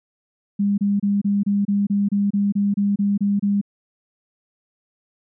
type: tone bursts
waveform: sine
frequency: 201.8 Hz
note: G#3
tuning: 49 cents flat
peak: -16 dBFS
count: 14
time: 0.59-3.614 s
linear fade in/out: 10 ms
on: 190 ms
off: 28 ms
effects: none